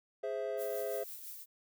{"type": "chord", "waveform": "triangle", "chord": "Ab augmented", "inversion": "none", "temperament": "equal", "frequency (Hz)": [415.3, 523.3, 659.3], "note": ["Ab4", "C5", "E5"], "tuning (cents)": [0, 0, 0], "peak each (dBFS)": -37, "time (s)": [0.23, 1.04], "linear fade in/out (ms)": 10}
{"type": "noise with tremolo", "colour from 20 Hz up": "violet", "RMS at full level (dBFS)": -45, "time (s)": [0.57, 1.46], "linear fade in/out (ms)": 50, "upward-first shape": "sine", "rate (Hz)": 5.9, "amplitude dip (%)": 40}
{"effects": []}